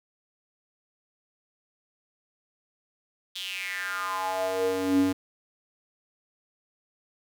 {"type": "tone with high-pass filter sweep", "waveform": "square", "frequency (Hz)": 94, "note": "F#2", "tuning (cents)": 28, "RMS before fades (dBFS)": -28, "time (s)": [3.35, 5.13], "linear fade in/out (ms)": 10, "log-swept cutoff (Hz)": [3500, 220], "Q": 5.7, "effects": []}